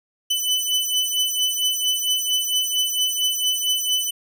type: beating tone pair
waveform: sawtooth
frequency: 3000 / 3004.4 Hz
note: F#7 / F#7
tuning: +23 / +26 cents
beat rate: 4.4 Hz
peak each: -19 / -20 dBFS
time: 0.3-4.11 s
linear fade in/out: 10 ms
effects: none